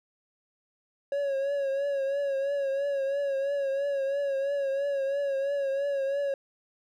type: tone with vibrato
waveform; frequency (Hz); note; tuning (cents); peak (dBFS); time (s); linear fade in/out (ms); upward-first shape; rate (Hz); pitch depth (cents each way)
triangle; 554.4; C#5; 0; -24; 1.12-6.34; 2; triangle; 3; 58
effects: none